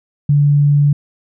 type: tone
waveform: sine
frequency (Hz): 144.7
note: D3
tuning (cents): -25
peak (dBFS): -8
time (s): 0.29-0.93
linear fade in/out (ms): 5
effects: none

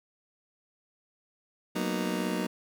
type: chord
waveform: 30% pulse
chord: B major seventh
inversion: second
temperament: just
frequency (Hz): 185.21 / 231.5 / 246.9 / 308.7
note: F#3 / A#3 / B3 / D#4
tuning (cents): +2 / -12 / 0 / -14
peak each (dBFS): -30 / -32 / -34 / -32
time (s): 1.75-2.47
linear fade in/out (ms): 10
effects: none

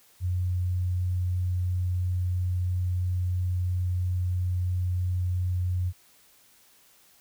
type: tone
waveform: sine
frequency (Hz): 90.3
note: F#2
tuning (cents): -42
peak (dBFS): -24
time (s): 0.2-5.93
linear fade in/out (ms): 50
effects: white hiss -59 dBFS RMS until 7.2 s

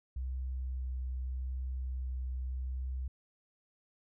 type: tone with vibrato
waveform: sine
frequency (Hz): 64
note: C2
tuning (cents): -38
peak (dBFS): -34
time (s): 0.16-3.08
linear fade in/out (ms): 5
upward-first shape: sine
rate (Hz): 0.84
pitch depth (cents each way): 11
effects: none

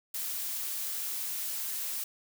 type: noise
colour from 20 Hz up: blue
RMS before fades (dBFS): -35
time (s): 0.14-2.04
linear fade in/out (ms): 5
effects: none

